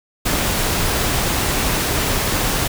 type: noise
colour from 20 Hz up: pink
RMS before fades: -19 dBFS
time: 0.25-2.68 s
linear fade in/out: 10 ms
effects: none